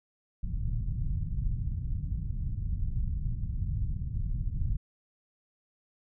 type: low-pass noise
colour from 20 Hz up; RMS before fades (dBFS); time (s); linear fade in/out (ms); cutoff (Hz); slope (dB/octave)
pink; -31; 0.43-4.77; 10; 140; 24
effects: none